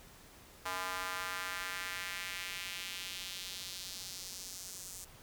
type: tone with high-pass filter sweep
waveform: square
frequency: 92.5 Hz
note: F#2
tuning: in tune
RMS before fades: -42 dBFS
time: 0.65-5.05 s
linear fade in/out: 10 ms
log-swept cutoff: 1000 to 7300 Hz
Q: 1.6
effects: pink hiss -57 dBFS RMS until 5.22 s